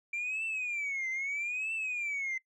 sine tone with vibrato, 2349 Hz, D7, in tune, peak -30 dBFS, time 0.13-2.38 s, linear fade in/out 5 ms, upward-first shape triangle, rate 0.78 Hz, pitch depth 230 cents each way, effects noise-tail reverb RT60 0.1 s tail -23 dB re dry + tanh soft clip ceiling -30 dBFS

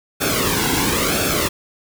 pink noise with flanger, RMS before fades -19 dBFS, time 0.2-1.49 s, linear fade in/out 20 ms, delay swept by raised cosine 1 to 1.67 ms, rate 0.98 Hz, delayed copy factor -0.7, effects none

